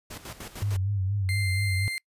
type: noise with tremolo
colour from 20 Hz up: pink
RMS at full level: -39 dBFS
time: 0.1-0.77 s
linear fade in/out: 10 ms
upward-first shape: square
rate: 6.6 Hz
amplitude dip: 70%
type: tone with vibrato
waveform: sine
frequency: 97.9 Hz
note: G2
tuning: 2 cents flat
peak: -24 dBFS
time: 0.62-1.88 s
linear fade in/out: 0 ms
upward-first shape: sine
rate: 4.2 Hz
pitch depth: 79 cents each way
type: tone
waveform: 35% pulse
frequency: 2093 Hz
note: C7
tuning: in tune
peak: -28 dBFS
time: 1.29-1.98 s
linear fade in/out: 0 ms
effects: noise-tail reverb RT60 0.1 s tail -26 dB re dry + resampled to 32000 Hz